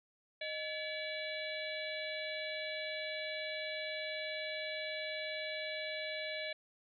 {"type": "harmonic tone with a mistuned harmonic", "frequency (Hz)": 571, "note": "D5", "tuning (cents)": -49, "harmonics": [1, 3, 4, 5, 6, 7], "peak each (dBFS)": [-42, -46, -43, -52, -48, -46], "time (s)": [0.41, 6.53], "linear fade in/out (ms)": 5, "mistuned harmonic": 1, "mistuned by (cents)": 140, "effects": []}